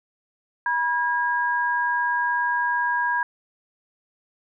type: tone pair together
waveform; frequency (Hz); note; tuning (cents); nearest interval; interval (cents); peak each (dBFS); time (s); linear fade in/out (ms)
sine; 969 / 1631.7; B5 / G#6; -33 / -31; major sixth; 902; -23; 0.66-3.23; 2
effects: none